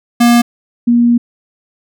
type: tone pair in turn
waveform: square / sine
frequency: 237.9 / 237.9 Hz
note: A#3 / A#3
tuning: +35 / +35 cents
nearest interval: unison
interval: 0 cents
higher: neither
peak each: -6 dBFS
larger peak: neither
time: 0.2-0.42 / 0.87-1.18 s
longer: second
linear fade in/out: 10 ms
effects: none